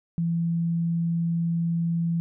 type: tone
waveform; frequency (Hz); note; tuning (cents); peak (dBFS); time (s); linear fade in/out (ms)
sine; 168; E3; +33; -22; 0.18-2.2; 0
effects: none